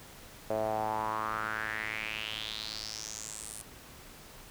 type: tone with band-pass filter sweep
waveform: sawtooth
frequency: 108.8 Hz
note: A2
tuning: 19 cents flat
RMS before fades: -36 dBFS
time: 0.5-3.62 s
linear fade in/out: 0 ms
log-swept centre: 590 to 10000 Hz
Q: 4.9
effects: pink hiss -51 dBFS RMS until 4.5 s